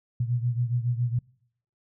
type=beating tone pair; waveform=sine; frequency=119.2 / 126.4 Hz; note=A#2 / B2; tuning=+39 / +41 cents; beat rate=7.2 Hz; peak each=-25 / -29 dBFS; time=0.2-1.19 s; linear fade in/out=5 ms; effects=noise-tail reverb RT60 0.7 s tail -26 dB re dry